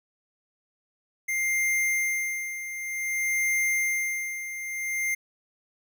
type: tone with tremolo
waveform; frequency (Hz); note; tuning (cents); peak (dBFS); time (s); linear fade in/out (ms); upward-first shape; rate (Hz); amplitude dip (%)
square; 2100; C7; +6; -23; 1.28-5.15; 10; sine; 0.54; 70
effects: none